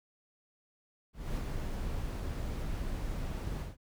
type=noise with ADSR envelope; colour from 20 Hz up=brown; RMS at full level=-33 dBFS; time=1.13-3.77 s; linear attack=230 ms; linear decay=56 ms; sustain=-3 dB; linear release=170 ms; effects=none